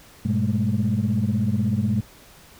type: tone cluster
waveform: sine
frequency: 100.5 / 120.6 / 201.7 / 217.9 Hz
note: G2 / B2 / G3 / A3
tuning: +44 / -41 / +50 / -17 cents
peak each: -24 dBFS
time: 0.25-2.01 s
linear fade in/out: 5 ms
effects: tanh soft clip ceiling -12 dBFS + pink hiss -49 dBFS RMS until 2.59 s